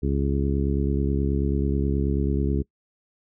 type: harmonic tone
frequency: 69.3 Hz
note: C#2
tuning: in tune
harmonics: 1 / 2 / 3 / 4 / 5 / 6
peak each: -24 / -27 / -29 / -30 / -31 / -32 dBFS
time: 0.02-2.63 s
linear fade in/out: 20 ms
effects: noise-tail reverb RT60 0.1 s tail -23 dB re dry